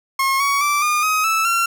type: tone with pitch steps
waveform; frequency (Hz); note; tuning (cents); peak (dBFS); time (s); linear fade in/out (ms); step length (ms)
30% pulse; 1079 / 1122.2 / 1167.2 / 1213.9 / 1262.6 / 1313.1 / 1365.8; C#6 / C#6 / D6 / D#6 / D#6 / E6 / F6; -47 / +21 / -11 / -43 / +25 / -7 / -39; -13; 0.19-1.66; 5; 210
effects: none